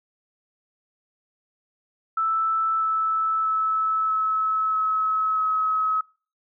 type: tone with pitch steps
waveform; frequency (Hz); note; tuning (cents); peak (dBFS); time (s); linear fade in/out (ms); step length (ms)
sine; 1318.5 / 1310.9 / 1303.4 / 1295.8 / 1288.4 / 1281; E6 / E6 / E6 / E6 / E6 / E6; 0 / -10 / -20 / -30 / -40 / -50; -20; 2.17-6.01; 5; 640
effects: noise-tail reverb RT60 0.4 s tail -26 dB re dry